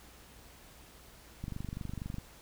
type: click train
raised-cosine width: 5 ms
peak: -26 dBFS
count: 19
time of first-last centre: 1.44-2.184 s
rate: 24.2 Hz
effects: added 60 Hz sine -61 dBFS peak until 2.41 s + pink hiss -56 dBFS RMS until 2.41 s